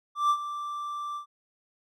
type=tone with ADSR envelope; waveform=triangle; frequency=1174.7 Hz; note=D6; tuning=in tune; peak=-17 dBFS; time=0.15-1.26 s; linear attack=150 ms; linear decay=67 ms; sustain=-13 dB; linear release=100 ms; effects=none